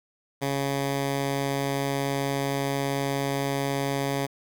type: tone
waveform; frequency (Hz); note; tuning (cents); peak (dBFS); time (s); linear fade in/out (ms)
10% pulse; 138.8; C#3; +3; -17; 0.41-4.27; 20
effects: 9-bit